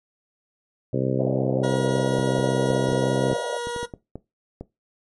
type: harmonic tone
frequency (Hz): 65.41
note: C2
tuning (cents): 0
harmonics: 2 / 3 / 4 / 5 / 6 / 7 / 8 / 9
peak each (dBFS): -25 / -30 / -28 / -30 / -29 / -30 / -30 / -34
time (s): 0.93-3.34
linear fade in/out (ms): 5
type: band-pass noise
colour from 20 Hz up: pink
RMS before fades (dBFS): -30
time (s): 1.19-3.58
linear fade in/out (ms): 10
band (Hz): 490 to 650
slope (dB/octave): 48
type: tone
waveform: 20% pulse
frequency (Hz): 478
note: A#4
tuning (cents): +43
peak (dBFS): -22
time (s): 1.63-3.86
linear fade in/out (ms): 10
type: clicks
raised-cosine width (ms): 2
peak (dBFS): -20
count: 12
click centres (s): 2.19 / 2.39 / 2.704 / 2.891 / 2.923 / 3.313 / 3.671 / 3.763 / 3.83 / 3.938 / 4.156 / 4.61
effects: noise-tail reverb RT60 0.2 s tail -17 dB re dry + MP3 48 kbps